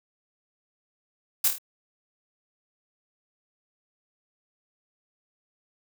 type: noise with echo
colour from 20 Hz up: blue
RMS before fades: -21 dBFS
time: 1.44-1.48 s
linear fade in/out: 5 ms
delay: 26 ms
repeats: 4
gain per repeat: -5 dB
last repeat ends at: 1.584 s
effects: none